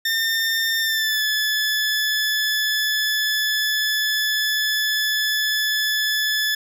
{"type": "tone with pitch glide", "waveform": "20% pulse", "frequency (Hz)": [1809, 1725.3], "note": ["A6", "A6"], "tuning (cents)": [48, -34], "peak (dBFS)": -14, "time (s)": [0.05, 6.55], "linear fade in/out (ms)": 5, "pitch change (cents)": -82, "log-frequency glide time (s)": [0.8, 1.23], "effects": []}